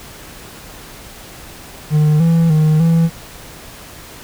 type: tone with pitch steps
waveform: triangle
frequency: 151.8 / 165.9 / 154.9 / 165.5 Hz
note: D#3 / E3 / D#3 / E3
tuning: -42 / +11 / -7 / +7 cents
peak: -7 dBFS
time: 1.9-3.1 s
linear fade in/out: 50 ms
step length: 300 ms
effects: pink hiss -36 dBFS RMS until 4.23 s